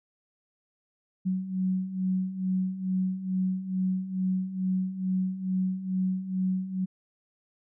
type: beating tone pair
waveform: sine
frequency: 185 / 187.3 Hz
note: F#3 / F#3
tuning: 0 / +21 cents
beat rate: 2.3 Hz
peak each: -32 / -27 dBFS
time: 1.25-6.86 s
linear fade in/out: 20 ms
effects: none